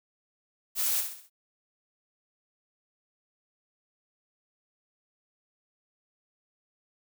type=noise with echo; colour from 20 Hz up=blue; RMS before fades=-28 dBFS; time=0.75-1.04 s; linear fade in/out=50 ms; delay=65 ms; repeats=4; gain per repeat=-7 dB; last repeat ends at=1.3 s; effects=none